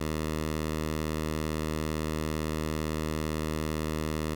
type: tone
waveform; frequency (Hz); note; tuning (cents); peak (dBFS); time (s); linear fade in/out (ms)
10% pulse; 77.78; D#2; 0; -21; 0-4.35; 10
effects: none